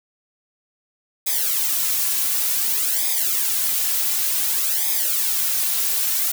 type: noise with flanger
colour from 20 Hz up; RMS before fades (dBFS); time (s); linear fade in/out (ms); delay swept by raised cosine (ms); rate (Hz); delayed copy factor
blue; -21; 1.26-6.32; 10; 0.69 to 3.29; 0.55; -1
effects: none